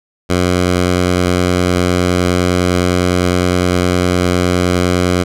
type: tone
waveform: 10% pulse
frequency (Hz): 89.8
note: F2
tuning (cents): +49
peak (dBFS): -3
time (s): 0.29-5.24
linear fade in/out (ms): 20
effects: low-pass 10000 Hz 12 dB/octave